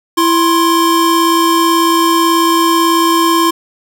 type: tone pair together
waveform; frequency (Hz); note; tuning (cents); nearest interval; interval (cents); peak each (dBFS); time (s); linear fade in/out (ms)
square; 333 / 1057.2; E4 / C6; +18 / +18; octave + minor sixth; 2000; -12; 0.17-3.51; 10
effects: none